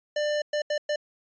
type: tone bursts at uneven times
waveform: square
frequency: 595 Hz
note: D5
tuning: 22 cents sharp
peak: -25 dBFS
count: 4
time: 0.16-0.42 / 0.53-0.62 / 0.7-0.78 / 0.89-0.96 s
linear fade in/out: 5 ms
effects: resampled to 16000 Hz